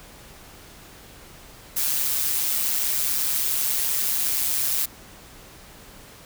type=noise with amplitude modulation; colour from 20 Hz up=blue; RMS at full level=-21 dBFS; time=1.76-4.86 s; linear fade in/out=10 ms; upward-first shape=sine; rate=140 Hz; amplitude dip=60%; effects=pink hiss -46 dBFS RMS until 6.25 s